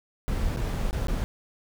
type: noise with dropouts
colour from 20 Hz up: brown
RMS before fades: -27 dBFS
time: 0.28-1.24 s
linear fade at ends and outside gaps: 0 ms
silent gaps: 0.563-0.571 / 0.909-0.929 / 1.07-1.083 s
effects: none